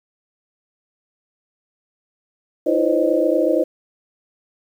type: tone cluster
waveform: sine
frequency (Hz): 313.8 / 342.2 / 504 / 537 / 616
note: D#4 / F4 / B4 / C5 / D#5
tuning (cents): +15 / -35 / +35 / +45 / -17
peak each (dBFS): -21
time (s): 2.66-3.64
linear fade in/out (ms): 10
effects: 8-bit